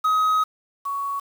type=tone pair in turn; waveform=triangle / sine; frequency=1265 / 1117.9 Hz; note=D#6 / C#6; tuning=+28 / +14 cents; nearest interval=major second; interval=214 cents; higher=first; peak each=-15 / -24 dBFS; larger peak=first; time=0.04-0.44 / 0.85-1.2 s; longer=first; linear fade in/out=10 ms; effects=7-bit